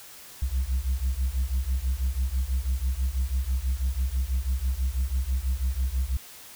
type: beating tone pair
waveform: sine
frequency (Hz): 61.74 / 67.84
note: B1 / C#2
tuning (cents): 0 / -37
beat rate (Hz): 6.1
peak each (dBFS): -25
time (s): 0.42-6.17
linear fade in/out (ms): 5
effects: tanh soft clip ceiling -20 dBFS + white hiss -46 dBFS RMS until 6.55 s